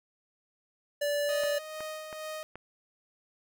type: tone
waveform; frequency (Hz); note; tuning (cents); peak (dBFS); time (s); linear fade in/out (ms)
square; 581; D5; -19; -28; 1.01-1.59; 10
type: tone with tremolo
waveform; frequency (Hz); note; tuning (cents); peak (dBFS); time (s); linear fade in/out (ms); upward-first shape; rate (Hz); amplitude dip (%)
sawtooth; 622.3; D#5; 0; -32; 1.29-2.43; 0; sine; 2.2; 45
type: clicks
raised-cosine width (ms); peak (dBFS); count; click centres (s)
0.5; -27; 4; 1.436 / 1.806 / 2.128 / 2.556
effects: none